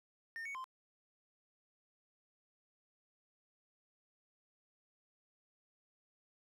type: tone with pitch steps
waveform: triangle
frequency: 1821 / 2227 / 1040 Hz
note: A#6 / C#7 / C6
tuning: -41 / +7 / -11 cents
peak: -40 dBFS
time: 0.36-0.642 s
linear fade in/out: 0 ms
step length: 94 ms
effects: none